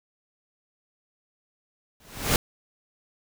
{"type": "noise with exponential growth", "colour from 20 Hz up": "pink", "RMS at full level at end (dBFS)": -18, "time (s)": [2, 2.36], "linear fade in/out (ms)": 2, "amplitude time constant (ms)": 77, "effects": []}